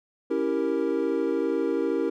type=chord; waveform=triangle; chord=C# diminished seventh; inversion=none; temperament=equal; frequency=277.2 / 329.6 / 392 / 466.2 Hz; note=C#4 / E4 / G4 / Bb4; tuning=0 / 0 / 0 / 0 cents; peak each=-28 / -26 / -27 / -26 dBFS; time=0.3-2.1 s; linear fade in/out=10 ms; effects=none